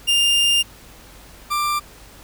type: tone pair in turn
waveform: 40% pulse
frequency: 2805 / 1183.8 Hz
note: F7 / D6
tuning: +7 / +13 cents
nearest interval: octave + minor third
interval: 1494 cents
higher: first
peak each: -13 / -18 dBFS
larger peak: first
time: 0.07-0.63 / 1.5-1.8 s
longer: first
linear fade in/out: 20 ms
effects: added 50 Hz sine -47 dBFS peak until 2.23 s + pink hiss -45 dBFS RMS until 2.23 s